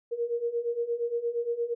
sine beating tone pair, 466.2 / 474.8 Hz, A#4 / A#4, 0 / +32 cents, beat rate 8.6 Hz, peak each -32 / -29 dBFS, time 0.11-1.75 s, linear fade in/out 20 ms, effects none

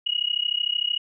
sine tone with amplitude modulation, 2895 Hz, F#7, 38 cents flat, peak -18 dBFS, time 0.06-0.98 s, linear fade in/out 10 ms, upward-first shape sine, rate 33.2 Hz, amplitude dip 95%, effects none

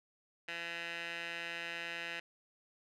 15% pulse tone with band-pass filter, 169.3 Hz, E3, 46 cents sharp, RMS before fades -42 dBFS, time 0.48-2.2 s, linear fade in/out 5 ms, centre 2300 Hz, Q 3.4, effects none

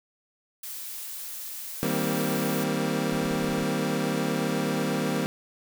blue noise, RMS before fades -37 dBFS, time 0.63-2.64 s, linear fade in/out 5 ms
25% pulse chord, C minor seventh, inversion first, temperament equal with one note detuned, 158.1 / 196 / 233.1 / 261.6 Hz, Eb3 / G3 / Bb3 / C4, +28 / 0 / 0 / 0 cents, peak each -27 dBFS, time 1.83-5.26 s, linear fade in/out 0 ms
brown noise bursts, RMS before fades -43 dBFS, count 6, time 3.12-3.636 s, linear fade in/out 5 ms, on 61 ms, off 30 ms
effects none

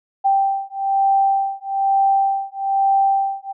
sine beating tone pair, 783 / 784.1 Hz, G5 / G5, -2 / 0 cents, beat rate 1.1 Hz, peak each -18 dBFS, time 0.24-3.53 s, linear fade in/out 20 ms, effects none

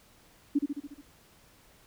sine tone with echo, 286.9 Hz, D4, 40 cents flat, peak -21 dBFS, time 0.55-0.59 s, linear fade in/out 10 ms, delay 71 ms, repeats 6, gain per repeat -4 dB, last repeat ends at 1.016 s, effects pink hiss -60 dBFS RMS until 1.86 s

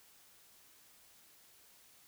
silence, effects white hiss -63 dBFS RMS until 2.07 s

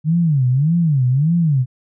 sine tone with vibrato, 146.83 Hz, D3, in tune, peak -12 dBFS, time 0.04-1.66 s, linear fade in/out 50 ms, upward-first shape sine, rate 1.7 Hz, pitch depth 280 cents each way, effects none

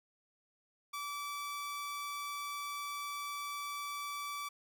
sawtooth tone, 1156 Hz, D6, 28 cents flat, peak -35 dBFS, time 0.93-4.49 s, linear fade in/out 10 ms, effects none

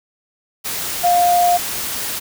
sine tone in noise, 705 Hz, F5, 16 cents sharp, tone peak -11 dBFS, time 1.03-1.58 s, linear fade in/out 20 ms, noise white, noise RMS -24 dBFS, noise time 0.64-2.2 s, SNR +10 dB, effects none

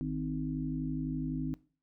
harmonic tone with a mistuned harmonic, 51.91 Hz, G#1, in tune, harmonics 1 / 3 / 5 / 6, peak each -42 / -36 / -35 / -41 dBFS, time 0.01-1.54 s, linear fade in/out 0 ms, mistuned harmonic 1, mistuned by +67 cents, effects noise-tail reverb RT60 0.4 s tail -20 dB re dry

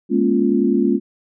sine chord, Bb minor seventh, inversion third, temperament equal with one note detuned, 207.7 / 237.8 / 277.2 / 349.2 Hz, Ab3 / Bb3 / Db4 / F4, 0 / +35 / 0 / 0 cents, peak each -19 dBFS, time 0.09-1 s, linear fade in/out 50 ms, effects none

